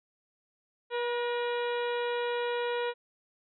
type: harmonic tone with a mistuned harmonic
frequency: 481.6 Hz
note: B4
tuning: 44 cents flat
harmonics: 1 / 2 / 3 / 4 / 5 / 6 / 7 / 8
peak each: -30 / -36 / -40 / -42 / -44 / -46 / -47 / -48 dBFS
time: 0.9-2.94 s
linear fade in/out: 50 ms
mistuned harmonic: 4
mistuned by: -42 cents
effects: none